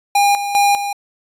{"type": "tone with tremolo", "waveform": "square", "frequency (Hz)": 809, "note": "G#5", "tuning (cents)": -46, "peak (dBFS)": -11, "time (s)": [0.15, 0.93], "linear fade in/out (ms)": 5, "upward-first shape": "square", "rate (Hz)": 2.5, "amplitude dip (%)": 65, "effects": ["resampled to 32000 Hz"]}